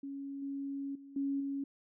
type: tone with level steps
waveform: sine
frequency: 277.2 Hz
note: C#4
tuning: in tune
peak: -39 / -36 / -49 / -31 / -34 dBFS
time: 0.03-1.64 s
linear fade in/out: 5 ms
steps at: 0.42 / 0.95 / 1.16 / 1.4 s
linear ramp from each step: 5 ms
effects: none